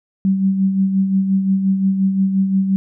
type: tone with tremolo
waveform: sine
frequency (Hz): 192.6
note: G3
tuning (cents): -30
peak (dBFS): -11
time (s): 0.25-2.76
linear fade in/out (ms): 0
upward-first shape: sine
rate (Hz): 5.7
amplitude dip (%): 50
effects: none